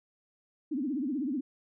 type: tone with vibrato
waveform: sine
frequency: 275.6 Hz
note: C#4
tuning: 10 cents flat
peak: -29 dBFS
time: 0.71-1.41 s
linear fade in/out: 10 ms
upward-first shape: triangle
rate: 16 Hz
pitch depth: 280 cents each way
effects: none